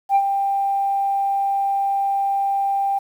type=tone with ADSR envelope; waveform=sine; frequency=791 Hz; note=G5; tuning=15 cents sharp; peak=-9 dBFS; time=0.09-2.99 s; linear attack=65 ms; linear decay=56 ms; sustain=-8 dB; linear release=10 ms; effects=tanh soft clip ceiling -10 dBFS + 8-bit